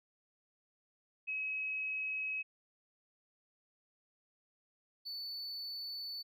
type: tone pair in turn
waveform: sine / triangle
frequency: 2555 / 4482 Hz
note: D#7 / C#8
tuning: +45 / +18 cents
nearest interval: minor seventh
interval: 973 cents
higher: second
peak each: -35 / -39 dBFS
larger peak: first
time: 1.27-2.43 / 5.05-6.23 s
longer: second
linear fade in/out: 20 ms
effects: none